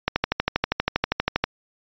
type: click train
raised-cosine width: 0.3 ms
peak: -3 dBFS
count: 18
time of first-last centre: 0.08-1.44 s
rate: 12.5 Hz
effects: resampled to 11025 Hz